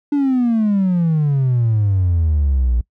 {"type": "exponential sweep", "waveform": "triangle", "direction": "down", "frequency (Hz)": [293.7, 57.2], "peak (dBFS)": -10, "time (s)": [0.12, 2.81], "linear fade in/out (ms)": 5, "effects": ["noise-tail reverb RT60 0.1 s tail -24 dB re dry", "tanh soft clip ceiling -8 dBFS"]}